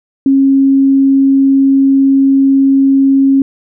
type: tone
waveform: sine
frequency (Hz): 271.8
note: C#4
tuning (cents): -34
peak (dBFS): -5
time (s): 0.26-3.42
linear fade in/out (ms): 2
effects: none